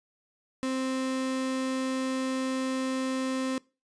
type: tone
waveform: 35% pulse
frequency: 261.6 Hz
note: C4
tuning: in tune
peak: -26 dBFS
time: 0.63-3.58 s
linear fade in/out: 0 ms
effects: noise-tail reverb RT60 0.3 s tail -23 dB re dry + resampled to 22050 Hz